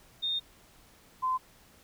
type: tone pair in turn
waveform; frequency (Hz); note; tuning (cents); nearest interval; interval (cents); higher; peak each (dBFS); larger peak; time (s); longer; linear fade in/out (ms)
sine; 3665 / 1028.5; A#7 / C6; -30 / -30; octave + minor seventh; 2200; first; -28 / -26; second; 0.22-0.4 / 1.22-1.38; first; 20
effects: pink hiss -59 dBFS RMS until 1.83 s